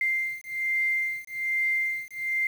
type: beating tone pair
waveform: sine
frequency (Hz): 2093 / 2094.2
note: C7 / C7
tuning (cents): 0 / +1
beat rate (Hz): 1.2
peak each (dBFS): -28 / -28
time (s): 0.01-2.47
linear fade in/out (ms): 2
effects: 8-bit